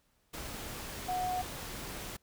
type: tone in noise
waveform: sine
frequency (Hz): 732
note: F#5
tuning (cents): -19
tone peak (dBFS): -31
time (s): 1.08-1.42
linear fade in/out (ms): 10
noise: pink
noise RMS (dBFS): -42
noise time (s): 0.33-2.17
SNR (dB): +8
effects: pink hiss -73 dBFS RMS until 2.22 s